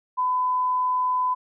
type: tone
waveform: sine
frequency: 1006 Hz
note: B5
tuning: 32 cents sharp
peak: -20 dBFS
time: 0.17-1.35 s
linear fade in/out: 20 ms
effects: none